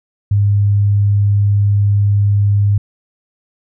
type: tone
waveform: sine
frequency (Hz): 101.7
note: G#2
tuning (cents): -36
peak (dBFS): -9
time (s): 0.31-2.78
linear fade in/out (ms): 5
effects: none